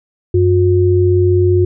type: tone pair together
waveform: sine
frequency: 94.6 / 359.4 Hz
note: F#2 / F4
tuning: +39 / +50 cents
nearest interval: octave + major seventh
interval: 2311 cents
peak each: -11 dBFS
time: 0.34-1.65 s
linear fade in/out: 5 ms
effects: none

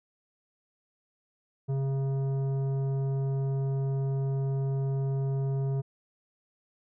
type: tone with tanh clipping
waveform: triangle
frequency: 135.9 Hz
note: C#3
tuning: 34 cents flat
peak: -28 dBFS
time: 1.68-5.82 s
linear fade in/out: 20 ms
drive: 15 dB
effects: none

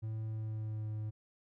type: tone with pitch glide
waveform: triangle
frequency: 110 to 107.67 Hz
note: A2 to A2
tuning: 0 to -37 cents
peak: -34 dBFS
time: 0.02-1.11 s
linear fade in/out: 20 ms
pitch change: -37 cents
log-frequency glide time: 0.25-0.89 s
effects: none

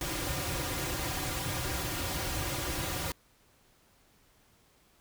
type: noise with comb filter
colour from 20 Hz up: pink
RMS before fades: -34 dBFS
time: 0.01-3.12 s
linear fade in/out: 2 ms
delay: 4.6 ms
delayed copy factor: -0.8
effects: pink hiss -65 dBFS RMS until 5 s

